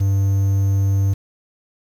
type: tone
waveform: triangle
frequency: 98 Hz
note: G2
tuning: in tune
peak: -12 dBFS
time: 0-1.14 s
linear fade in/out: 10 ms
effects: 7-bit